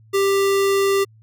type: tone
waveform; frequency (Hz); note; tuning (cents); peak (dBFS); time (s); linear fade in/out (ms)
square; 394.1; G4; +9; -16; 0.13-1.05; 20
effects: added 110 Hz sine -47 dBFS peak until 1.22 s